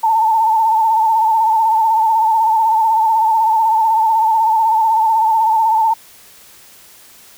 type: tone with vibrato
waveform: sine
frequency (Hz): 888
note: A5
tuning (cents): +16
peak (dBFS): -10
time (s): 0.03-5.94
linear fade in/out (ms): 10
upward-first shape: sine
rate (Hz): 16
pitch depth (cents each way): 56
effects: white hiss -43 dBFS RMS until 7.37 s